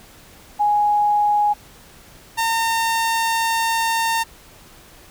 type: tone pair in turn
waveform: sine / sawtooth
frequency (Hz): 830.6 / 910.9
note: G#5 / A#5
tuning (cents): 0 / -40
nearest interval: major second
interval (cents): 160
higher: second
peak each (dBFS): -14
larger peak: neither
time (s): 0.59-1.54 / 2.37-4.24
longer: second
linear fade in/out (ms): 20
effects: pink hiss -46 dBFS RMS until 5.1 s